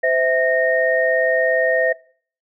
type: tone cluster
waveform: sine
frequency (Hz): 515 / 652 / 1848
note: C5 / E5 / A#6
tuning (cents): -28 / -19 / -16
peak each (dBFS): -19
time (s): 0.03-1.93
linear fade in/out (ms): 10
effects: noise-tail reverb RT60 0.5 s tail -22 dB re dry